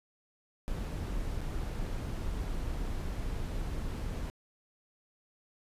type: noise with dropouts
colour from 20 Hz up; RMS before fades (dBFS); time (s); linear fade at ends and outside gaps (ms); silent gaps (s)
brown; -35; 0.68-4.3; 0; 1.407-1.415
effects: resampled to 32000 Hz